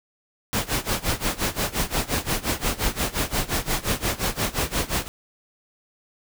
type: noise with tremolo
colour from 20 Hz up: pink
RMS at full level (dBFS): -22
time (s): 0.53-5.08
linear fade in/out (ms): 0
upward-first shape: sine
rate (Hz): 5.7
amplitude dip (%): 90
effects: none